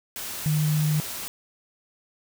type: tone in noise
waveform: sine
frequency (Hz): 152.4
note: D#3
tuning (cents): -36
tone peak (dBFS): -20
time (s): 0.46-1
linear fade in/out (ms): 0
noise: white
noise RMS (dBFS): -34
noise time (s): 0.16-1.28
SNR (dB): +11
effects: none